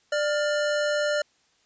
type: tone pair together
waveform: square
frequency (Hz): 592.8 / 1410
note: D5 / F6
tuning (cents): +16 / +16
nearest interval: octave + minor third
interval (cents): 1500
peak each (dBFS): -24 / -31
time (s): 0.12-1.22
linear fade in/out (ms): 5
effects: white hiss -65 dBFS RMS until 1.65 s + resampled to 16000 Hz